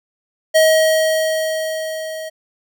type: tone with level ramp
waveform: square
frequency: 634 Hz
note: D#5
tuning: 32 cents sharp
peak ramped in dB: -9 to -27 dBFS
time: 0.54-2.3 s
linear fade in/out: 20 ms
effects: none